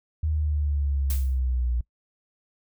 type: linear sweep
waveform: sine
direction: down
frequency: 78.3 to 59.2 Hz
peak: -22 dBFS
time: 0.23-1.81 s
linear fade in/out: 5 ms
type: noise with exponential decay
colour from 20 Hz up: blue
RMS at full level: -31 dBFS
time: 1.1-1.39 s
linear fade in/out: 2 ms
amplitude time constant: 62 ms
effects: noise-tail reverb RT60 0.1 s tail -22 dB re dry